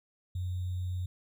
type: tone with sample-and-hold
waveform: sine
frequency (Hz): 90.8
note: F#2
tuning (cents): -32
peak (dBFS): -31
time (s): 0.35-1.06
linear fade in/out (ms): 5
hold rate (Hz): 3675
effects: none